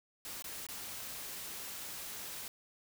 white noise with dropouts, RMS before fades -44 dBFS, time 0.25-2.48 s, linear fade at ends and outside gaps 1 ms, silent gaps 0.423-0.442 / 0.667-0.687 s, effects none

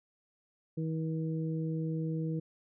harmonic tone, 160 Hz, D#3, 49 cents sharp, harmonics 1 / 2 / 3, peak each -32 / -38 / -42 dBFS, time 0.77-2.4 s, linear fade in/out 10 ms, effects none

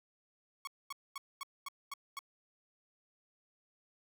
sawtooth tone bursts, 1108.7 Hz, C#6, in tune, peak -36 dBFS, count 7, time 0.65-2.191 s, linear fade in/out 2 ms, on 23 ms, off 230 ms, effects none

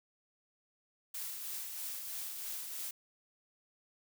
blue noise with tremolo, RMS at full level -40 dBFS, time 1.14-2.91 s, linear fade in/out 5 ms, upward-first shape triangle, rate 3.1 Hz, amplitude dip 40%, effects none

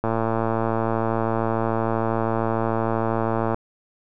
click train, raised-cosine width 1 ms, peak -9 dBFS, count 397, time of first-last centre 0.04-3.544 s, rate 113 Hz, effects none

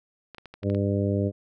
clicks, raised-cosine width 0.3 ms, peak -26 dBFS, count 7, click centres 0.347 / 0.383 / 0.457 / 0.54 / 0.633 / 0.7 / 0.748 s
harmonic tone, 100 Hz, G2, 35 cents sharp, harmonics 1 / 2 / 3 / 4 / 5 / 6, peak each -25 / -28 / -30 / -31 / -32 / -33 dBFS, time 0.62-1.32 s, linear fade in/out 50 ms
effects none

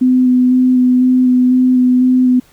sine tone with vibrato, 252.8 Hz, B3, 41 cents sharp, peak -7 dBFS, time 0.01-2.4 s, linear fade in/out 10 ms, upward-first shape square, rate 2 Hz, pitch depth 11 cents each way, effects pink hiss -49 dBFS RMS until 2.52 s

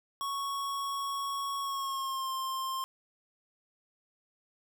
square tone with pitch glide, 1108.7 to 1056.8 Hz, C#6 to C6, 0 to +17 cents, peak -33 dBFS, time 0.21-2.84 s, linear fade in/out 0 ms, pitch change -83 cents, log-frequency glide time 1.6-2.31 s, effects none

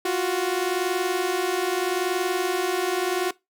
sawtooth tone pair together, 349.2 / 370 Hz, F4 / F#4, 0 / 0 cents, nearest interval minor second, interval 100 cents, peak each -23 / -20 dBFS, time 0.05-3.31 s, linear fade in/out 5 ms, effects noise-tail reverb RT60 0.2 s tail -21 dB re dry

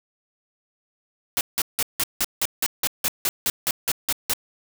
white noise bursts, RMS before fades -22 dBFS, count 15, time 1.37-4.335 s, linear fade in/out 0 ms, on 39 ms, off 170 ms, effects none

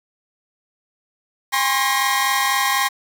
sawtooth tone cluster, 809 / 1043 / 1087 / 1892 Hz, G#5 / C6 / C#6 / A#6, -46 / -6 / -34 / +25 cents, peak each -19 dBFS, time 1.52-2.89 s, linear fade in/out 20 ms, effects 7-bit

